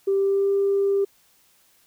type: tone with pitch glide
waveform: sine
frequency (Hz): 392 to 396.6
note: G4 to G4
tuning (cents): 0 to +20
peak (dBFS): -17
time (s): 0.07-1.05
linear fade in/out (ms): 10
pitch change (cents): +20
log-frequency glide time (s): 0.17-0.51
effects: tanh soft clip ceiling -13 dBFS + white hiss -60 dBFS RMS until 1.86 s